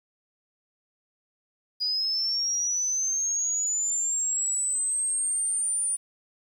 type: linear sweep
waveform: sine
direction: up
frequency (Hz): 4896 to 9397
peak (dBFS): -24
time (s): 1.8-5.97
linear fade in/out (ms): 20
effects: 9-bit